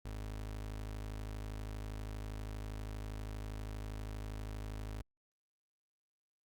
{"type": "tone", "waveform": "30% pulse", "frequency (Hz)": 52.5, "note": "G#1", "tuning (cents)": 19, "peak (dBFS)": -38, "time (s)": [0.05, 5.02], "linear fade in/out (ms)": 5, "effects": ["Opus 48 kbps"]}